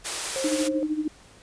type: high-pass noise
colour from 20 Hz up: white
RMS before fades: -29 dBFS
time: 0.04-0.69 s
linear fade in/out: 20 ms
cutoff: 320 Hz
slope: 48 dB/octave
type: tone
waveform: sine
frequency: 532 Hz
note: C5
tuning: 29 cents sharp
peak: -27 dBFS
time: 0.36-0.83 s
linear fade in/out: 0 ms
type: tone with tremolo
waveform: sine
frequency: 306.9 Hz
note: D#4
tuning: 24 cents flat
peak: -21 dBFS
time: 0.44-1.08 s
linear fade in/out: 5 ms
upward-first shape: sine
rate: 13 Hz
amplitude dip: 75%
effects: pink hiss -52 dBFS RMS until 1.42 s + resampled to 22050 Hz